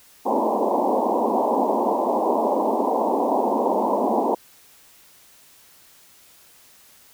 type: band-pass noise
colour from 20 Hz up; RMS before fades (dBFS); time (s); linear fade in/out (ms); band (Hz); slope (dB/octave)
white; -21; 0.25-4.35; 10; 210 to 1000; 96
effects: white hiss -52 dBFS RMS until 7.13 s